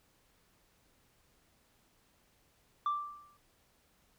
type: tone with exponential decay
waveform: sine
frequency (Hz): 1174.7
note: D6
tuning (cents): 0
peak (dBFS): -25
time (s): 2.86-3.37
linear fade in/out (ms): 2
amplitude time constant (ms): 110
effects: tanh soft clip ceiling -27 dBFS + pink hiss -70 dBFS RMS until 4.18 s